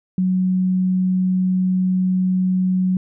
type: tone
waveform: sine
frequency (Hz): 185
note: F#3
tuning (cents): 0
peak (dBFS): -15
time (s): 0.18-2.97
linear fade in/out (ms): 2
effects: none